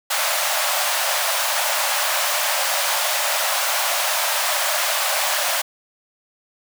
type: high-pass noise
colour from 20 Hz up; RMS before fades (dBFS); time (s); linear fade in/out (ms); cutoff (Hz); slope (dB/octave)
pink; -21; 0.1-5.62; 10; 560; 96
effects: none